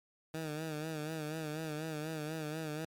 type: tone with vibrato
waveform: 15% pulse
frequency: 155.56 Hz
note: D#3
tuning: in tune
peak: -31 dBFS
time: 0.34-2.85 s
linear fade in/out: 2 ms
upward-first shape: sine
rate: 4.1 Hz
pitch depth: 65 cents each way
effects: MP3 96 kbps